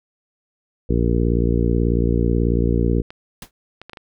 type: harmonic tone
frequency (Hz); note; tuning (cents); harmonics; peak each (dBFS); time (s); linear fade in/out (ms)
58.27; A#1; 0; 1 / 2 / 3 / 4 / 5 / 6 / 7 / 8; -19 / -22 / -24 / -25 / -26 / -27 / -27 / -28; 0.89-3.02; 10
type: clicks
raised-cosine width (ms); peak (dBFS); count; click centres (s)
0.3; -21; 5; 3.105 / 3.816 / 3.896 / 3.933 / 3.972
type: noise with exponential decay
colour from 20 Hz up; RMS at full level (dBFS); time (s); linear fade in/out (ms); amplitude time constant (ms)
pink; -30; 3.42-3.51; 2; 18
effects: none